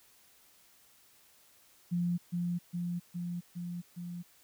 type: tone with echo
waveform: sine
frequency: 174.61 Hz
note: F3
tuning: in tune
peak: -28 dBFS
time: 1.91-2.18 s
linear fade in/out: 20 ms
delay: 410 ms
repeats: 5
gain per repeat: -2 dB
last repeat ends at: 4.23 s
effects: white hiss -63 dBFS RMS until 4.43 s